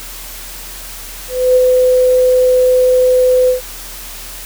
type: tone with ADSR envelope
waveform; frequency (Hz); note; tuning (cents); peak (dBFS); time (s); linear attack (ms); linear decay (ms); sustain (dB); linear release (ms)
sine; 506; B4; +42; -5; 1.28-3.61; 280; 25; -2; 120
effects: added 40 Hz sine -33 dBFS peak until 4.45 s + white hiss -30 dBFS RMS until 4.45 s